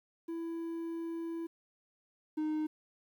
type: tone pair in turn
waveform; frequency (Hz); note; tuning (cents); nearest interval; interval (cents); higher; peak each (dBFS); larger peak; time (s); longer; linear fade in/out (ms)
triangle; 332.2 / 308.4; E4 / D#4; +13 / -15; minor second; 128; first; -34 / -29; second; 0.28-1.47 / 2.37-2.67; first; 10
effects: 11-bit